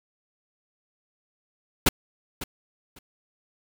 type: noise with echo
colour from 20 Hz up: pink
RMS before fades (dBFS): -18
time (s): 1.86-1.89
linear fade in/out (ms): 5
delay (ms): 550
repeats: 2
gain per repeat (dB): -15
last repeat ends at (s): 2.99
effects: none